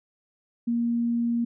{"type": "tone", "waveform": "sine", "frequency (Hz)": 235.2, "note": "A#3", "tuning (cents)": 16, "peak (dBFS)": -22, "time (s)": [0.67, 1.45], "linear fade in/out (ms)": 10, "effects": []}